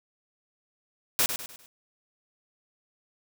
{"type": "noise with echo", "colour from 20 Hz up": "white", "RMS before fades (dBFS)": -23, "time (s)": [1.19, 1.26], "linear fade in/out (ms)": 0, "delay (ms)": 100, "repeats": 4, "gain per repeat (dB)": -8, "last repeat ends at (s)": 1.66, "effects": []}